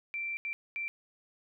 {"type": "tone bursts at uneven times", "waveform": "sine", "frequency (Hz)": 2349, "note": "D7", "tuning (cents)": 0, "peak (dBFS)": -33, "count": 3, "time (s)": [[0.14, 0.37], [0.45, 0.53], [0.76, 0.88]], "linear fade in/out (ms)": 0, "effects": []}